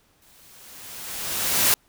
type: noise with exponential growth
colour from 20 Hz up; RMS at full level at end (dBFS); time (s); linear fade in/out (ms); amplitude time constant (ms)
white; -17; 0.22-1.74; 1; 330
effects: pink hiss -62 dBFS RMS until 1.88 s